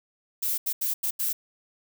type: noise bursts at uneven times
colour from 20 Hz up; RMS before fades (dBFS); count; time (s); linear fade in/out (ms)
violet; -27; 5; 0.42-0.58 / 0.66-0.73 / 0.81-0.94 / 1.03-1.11 / 1.19-1.33; 10
effects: none